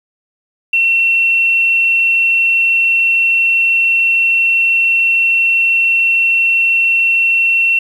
sine tone, 2713 Hz, E7, 49 cents sharp, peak -9 dBFS, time 0.73-7.79 s, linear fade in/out 5 ms, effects 7-bit

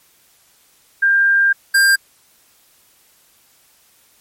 sine / square tone pair in turn, 1596 / 1596 Hz, G6 / G6, +31 / +31 cents, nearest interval unison, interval 0 cents, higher neither, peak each -10 dBFS, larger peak neither, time 1.02-1.53 / 1.74-1.96 s, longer first, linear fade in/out 10 ms, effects white hiss -54 dBFS RMS until 4.2 s + MP3 64 kbps

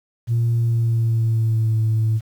sine tone with pitch glide, 116.8 to 110.56 Hz, A#2 to A2, +4 to +9 cents, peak -14 dBFS, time 0.27-2.21 s, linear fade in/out 50 ms, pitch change -95 cents, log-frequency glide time 0.56-1.78 s, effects tanh soft clip ceiling -13 dBFS + 8-bit

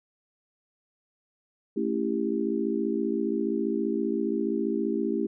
sine chord, A dominant seventh, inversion none, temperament just, 220 / 275 / 330 / 396 Hz, A3 / C#4 / E4 / G4, 0 / -14 / +2 / +18 cents, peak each -30 / -31 / -30 / -30 dBFS, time 1.76-5.27 s, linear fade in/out 10 ms, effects none

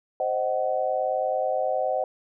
sine chord, C diminished, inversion none, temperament equal with one note detuned, 523.3 / 622.3 / 751.6 Hz, C5 / Eb5 / Gb5, 0 / 0 / +27 cents, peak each -27 dBFS, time 0.2-2.04 s, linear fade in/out 2 ms, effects none

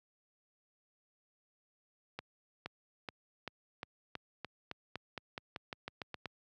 accelerating click train, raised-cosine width 0.3 ms, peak -24 dBFS, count 17, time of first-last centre 2.19-6.257 s, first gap 470 ms, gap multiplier 0.91, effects high-pass 80 Hz 12 dB/octave

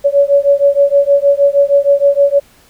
sine beating tone pair, 561 / 567.4 Hz, C#5 / C#5, +21 / +40 cents, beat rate 6.4 Hz, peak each -10 dBFS, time 0.04-2.4 s, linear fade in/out 20 ms, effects pink hiss -47 dBFS RMS until 2.69 s

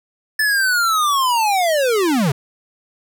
square linear sweep, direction down, 1757 to 123.7 Hz, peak -15 dBFS, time 0.39-2.32 s, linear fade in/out 5 ms, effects none

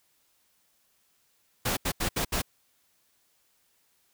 pink noise bursts at uneven times, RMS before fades -28 dBFS, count 5, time 1.65-1.77 / 1.85-1.92 / 2-2.09 / 2.16-2.25 / 2.32-2.42 s, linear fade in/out 10 ms, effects white hiss -69 dBFS RMS until 4.13 s

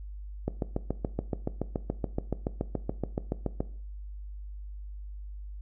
click train, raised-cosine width 2 ms, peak -15 dBFS, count 23, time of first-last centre 0.48-3.605 s, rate 7.04 Hz, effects noise-tail reverb RT60 0.5 s tail -17 dB re dry + added 50 Hz sine -38 dBFS peak until 5.61 s

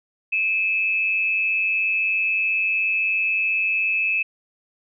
sine tone pair together, 2407 / 2597 Hz, D7 / E7, +42 / -26 cents, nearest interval minor second, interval 132 cents, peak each -29 / -19 dBFS, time 0.32-4.23 s, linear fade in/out 10 ms, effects none

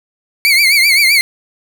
30% pulse tone with vibrato, 2217 Hz, C#7, in tune, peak -5 dBFS, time 0.45-1.21 s, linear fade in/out 0 ms, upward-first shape triangle, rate 7.7 Hz, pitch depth 130 cents each way, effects none

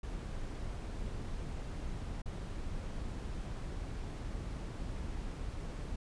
brown noise with dropouts, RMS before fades -40 dBFS, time 0.03-5.96 s, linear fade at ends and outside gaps 5 ms, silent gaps 2.219-2.257 s, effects resampled to 22050 Hz

